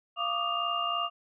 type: tone cluster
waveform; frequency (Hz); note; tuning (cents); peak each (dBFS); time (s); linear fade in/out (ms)
sine; 692 / 1163 / 1226 / 2807; F5 / D6 / D#6 / F7; -16 / -17 / -26 / +8; -35 / -33 / -32 / -33; 0.16-1.1; 50
effects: none